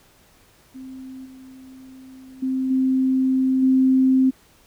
sine tone with level steps, 261.6 Hz, C4, in tune, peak -34 / -40 / -20 / -16 / -13 dBFS, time 0.74-4.31 s, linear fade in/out 20 ms, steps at 1.25 / 2.42 / 2.7 / 3.62 s, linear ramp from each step 10 ms, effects pink hiss -55 dBFS RMS until 4.66 s

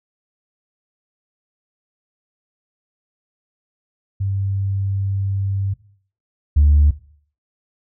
sine tone pair in turn, 98 / 73.42 Hz, G2 / D2, 0 / 0 cents, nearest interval perfect fourth, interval 500 cents, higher first, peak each -18 / -8 dBFS, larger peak second, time 4.2-5.74 / 6.56-6.91 s, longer first, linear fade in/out 10 ms, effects noise-tail reverb RT60 0.5 s tail -17 dB re dry + tanh soft clip ceiling -6 dBFS

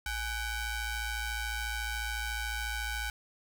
sawtooth ring-modulated tone, 777 Hz, G5, 16 cents flat, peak -26 dBFS, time 0.06-3.1 s, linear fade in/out 2 ms, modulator 720 Hz, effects none

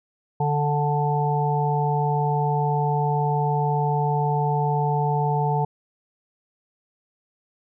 harmonic tone, 146.83 Hz, D3, in tune, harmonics 1 / 3 / 5 / 6, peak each -22 / -28 / -27 / -25 dBFS, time 0.4-5.65 s, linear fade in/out 5 ms, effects none

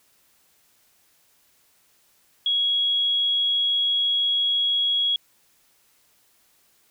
sine tone, 3322 Hz, G#7, in tune, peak -19 dBFS, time 2.46-5.16 s, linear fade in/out 2 ms, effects white hiss -62 dBFS RMS until 6.9 s

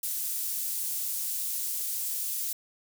pink high-pass noise, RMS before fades -32 dBFS, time 0.03-2.53 s, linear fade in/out 5 ms, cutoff 10000 Hz, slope 12 dB/octave, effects none

